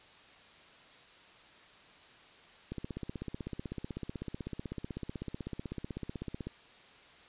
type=click train; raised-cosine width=3 ms; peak=-25 dBFS; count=61; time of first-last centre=2.72-6.47 s; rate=16 Hz; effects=white hiss -57 dBFS RMS until 7.28 s + resampled to 8000 Hz